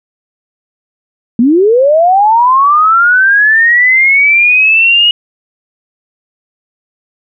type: linear sweep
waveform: sine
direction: up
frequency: 221.1 to 2900 Hz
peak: -4 dBFS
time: 1.39-5.11 s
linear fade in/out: 2 ms
effects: none